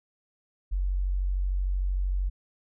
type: tone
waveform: sine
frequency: 46.55 Hz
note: F#1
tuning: 11 cents sharp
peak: -24 dBFS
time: 0.71-2.3 s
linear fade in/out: 20 ms
effects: none